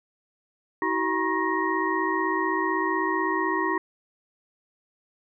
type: tone cluster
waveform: sine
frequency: 323.6 / 379.5 / 955 / 1086 / 1873 Hz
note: E4 / F#4 / A#5 / C#6 / A#6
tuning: -32 / +44 / +42 / -36 / +8 cents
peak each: -29 dBFS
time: 0.82-3.78 s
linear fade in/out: 2 ms
effects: none